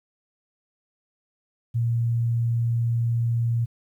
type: tone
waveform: sine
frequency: 117 Hz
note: A#2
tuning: 7 cents sharp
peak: -20 dBFS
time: 1.74-3.66 s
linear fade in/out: 20 ms
effects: 10-bit